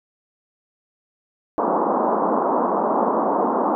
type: band-pass noise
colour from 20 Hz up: white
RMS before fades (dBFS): -20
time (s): 1.58-3.75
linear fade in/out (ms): 0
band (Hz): 200 to 1100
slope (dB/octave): 48
effects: none